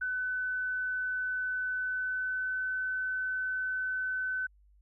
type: tone with pitch glide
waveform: sine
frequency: 1506 to 1514.7 Hz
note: F#6 to F#6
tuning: +30 to +40 cents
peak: -30 dBFS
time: 0.01-4.47 s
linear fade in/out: 10 ms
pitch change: +10 cents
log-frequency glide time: 1.76-2.64 s
effects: added 50 Hz sine -59 dBFS peak until 4.81 s